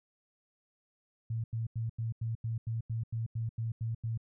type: tone bursts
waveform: sine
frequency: 113.6 Hz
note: A#2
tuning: 44 cents flat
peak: -31 dBFS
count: 13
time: 1.3-4.176 s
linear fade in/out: 5 ms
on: 140 ms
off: 88 ms
effects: none